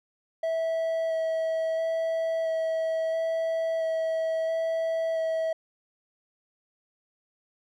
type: tone with vibrato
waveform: triangle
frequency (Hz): 650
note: E5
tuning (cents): -24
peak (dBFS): -23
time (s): 0.43-5.53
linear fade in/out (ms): 5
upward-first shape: square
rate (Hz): 0.74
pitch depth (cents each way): 8
effects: none